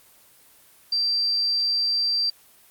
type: tone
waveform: sine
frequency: 4699 Hz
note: D8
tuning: in tune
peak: -20 dBFS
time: 0.92-2.3 s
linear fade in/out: 5 ms
effects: white hiss -54 dBFS RMS until 2.7 s + Opus 24 kbps